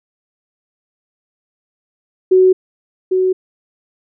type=tone with echo; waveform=sine; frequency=372.6 Hz; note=F#4; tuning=12 cents sharp; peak=-6 dBFS; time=2.31-2.53 s; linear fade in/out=10 ms; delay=800 ms; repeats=1; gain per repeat=-5 dB; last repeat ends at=3.33 s; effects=none